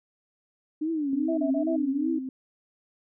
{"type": "tone with vibrato", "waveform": "sine", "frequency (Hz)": 299, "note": "D4", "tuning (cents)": 31, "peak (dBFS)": -25, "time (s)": [0.81, 2.19], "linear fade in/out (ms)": 10, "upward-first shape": "triangle", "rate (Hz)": 2.5, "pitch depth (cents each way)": 190}
{"type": "tone with tremolo", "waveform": "sine", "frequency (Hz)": 261.6, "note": "C4", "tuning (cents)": 0, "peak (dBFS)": -27, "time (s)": [1.13, 2.29], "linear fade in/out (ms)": 2, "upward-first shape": "sine", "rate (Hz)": 3.4, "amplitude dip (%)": 40}
{"type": "tone bursts", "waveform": "sine", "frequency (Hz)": 650, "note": "E5", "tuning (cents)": -24, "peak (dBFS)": -28, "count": 4, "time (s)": [1.28, 1.764], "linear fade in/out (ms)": 10, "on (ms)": 97, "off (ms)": 32}
{"effects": []}